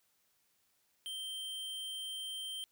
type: tone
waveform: square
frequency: 3136 Hz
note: G7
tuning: in tune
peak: -40 dBFS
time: 1.06-2.64 s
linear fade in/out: 0 ms
effects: white hiss -75 dBFS RMS until 2.71 s